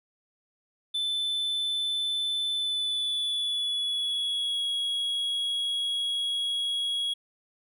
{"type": "tone with pitch glide", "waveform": "triangle", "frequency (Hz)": [3520, 3322], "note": ["A7", "G#7"], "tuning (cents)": [0, 0], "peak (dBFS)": -25, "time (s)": [0.94, 7.14], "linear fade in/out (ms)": 10, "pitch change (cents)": -100, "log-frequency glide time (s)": [2.54, 4.66], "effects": []}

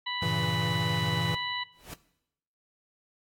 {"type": "harmonic tone", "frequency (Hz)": 987.8, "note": "B5", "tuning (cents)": 0, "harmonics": [1, 2, 3, 4], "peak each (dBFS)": [-36, -36, -36, -36], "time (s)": [0.06, 1.64], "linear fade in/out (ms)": 10}
{"type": "chord", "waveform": "square", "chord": "G diminished seventh", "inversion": "none", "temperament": "equal", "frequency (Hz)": [98, 116.54, 138.59, 164.81], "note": ["G2", "Bb2", "Db3", "Fb3"], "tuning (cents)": [0, 0, 0, 0], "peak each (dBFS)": [-36, -34, -37, -32], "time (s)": [0.22, 1.35], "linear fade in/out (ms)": 5}
{"type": "noise with exponential growth", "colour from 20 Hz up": "pink", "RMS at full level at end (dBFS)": -37, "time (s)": [1.72, 1.94], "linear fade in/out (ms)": 5, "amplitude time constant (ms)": 46}
{"effects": ["noise-tail reverb RT60 0.8 s tail -18 dB re dry", "AAC 64 kbps"]}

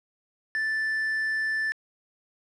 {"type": "tone with quantisation", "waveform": "triangle", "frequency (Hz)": 1760, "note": "A6", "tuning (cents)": 0, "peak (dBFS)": -23, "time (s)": [0.55, 1.72], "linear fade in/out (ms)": 0, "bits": 8, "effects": ["low-pass 8000 Hz 12 dB/octave"]}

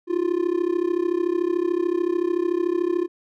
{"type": "tone with amplitude modulation", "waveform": "triangle", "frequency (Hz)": 349.9, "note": "F4", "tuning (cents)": 3, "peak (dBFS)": -14, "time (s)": [0.07, 3.08], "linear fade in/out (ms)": 50, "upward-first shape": "sine", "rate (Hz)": 33.6, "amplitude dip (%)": 90, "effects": []}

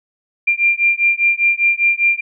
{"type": "beating tone pair", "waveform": "sine", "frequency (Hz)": [2382, 2387], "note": ["D7", "D7"], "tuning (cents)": [24, 28], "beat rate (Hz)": 5, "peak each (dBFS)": -15, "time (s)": [0.47, 2.21], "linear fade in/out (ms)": 10, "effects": []}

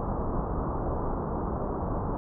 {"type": "low-pass noise", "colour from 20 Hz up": "pink", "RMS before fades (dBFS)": -30, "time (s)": [0, 2.17], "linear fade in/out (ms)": 0, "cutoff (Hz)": 1200, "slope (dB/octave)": 48, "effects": []}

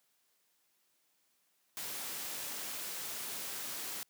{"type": "noise", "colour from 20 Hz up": "white", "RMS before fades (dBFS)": -41, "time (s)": [1.77, 4.03], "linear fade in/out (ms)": 0, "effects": ["white hiss -75 dBFS RMS until 4.09 s", "high-pass 150 Hz 12 dB/octave"]}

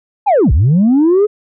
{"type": "linear two-way sweep", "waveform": "sine", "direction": "down then up", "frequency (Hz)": [873, 55, 430.6], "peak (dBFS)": -5, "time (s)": [0.26, 1.27], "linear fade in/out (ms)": 20, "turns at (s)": 0.52, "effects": ["tanh soft clip ceiling -5 dBFS"]}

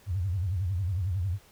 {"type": "tone with vibrato", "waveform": "sine", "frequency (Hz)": 92.5, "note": "F#2", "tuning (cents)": 0, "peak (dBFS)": -26, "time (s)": [0.06, 1.39], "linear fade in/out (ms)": 50, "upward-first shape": "sine", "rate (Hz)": 11, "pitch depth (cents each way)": 180, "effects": ["pink hiss -58 dBFS RMS until 1.51 s"]}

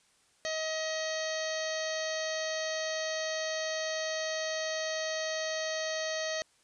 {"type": "harmonic tone", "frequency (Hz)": 633, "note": "D#5", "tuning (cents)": 30, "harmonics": [1, 2, 3, 4, 5, 6, 7, 8, 9, 10], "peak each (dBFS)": [-34, -46, -38, -47, -44, -45, -41, -52, -46, -44], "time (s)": [0.45, 6.42], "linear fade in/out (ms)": 0, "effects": ["white hiss -67 dBFS RMS until 6.63 s", "resampled to 22050 Hz"]}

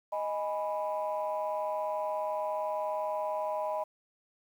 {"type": "chord", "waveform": "sine", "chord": "G# minor", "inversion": "second", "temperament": "equal", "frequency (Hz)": [622.3, 830.6, 987.8], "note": ["D#5", "G#5", "B5"], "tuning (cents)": [0, 0, 0], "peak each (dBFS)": [-32, -36, -35], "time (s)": [0.12, 3.84], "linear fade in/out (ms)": 10, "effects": ["tanh soft clip ceiling -23 dBFS", "10-bit"]}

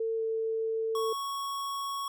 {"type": "tone with pitch glide", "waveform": "sine", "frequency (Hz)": [449.8, 446.7], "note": ["A4", "A4"], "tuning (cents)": [38, 26], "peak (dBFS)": -28, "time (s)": [0, 1.13], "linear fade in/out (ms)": 5, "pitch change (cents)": -12, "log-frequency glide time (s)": [0.15, 0.23]}
{"type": "tone", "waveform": "square", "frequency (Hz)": 1108.7, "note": "C#6", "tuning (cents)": 0, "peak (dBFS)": -33, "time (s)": [0.95, 2.08], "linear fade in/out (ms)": 2}
{"effects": []}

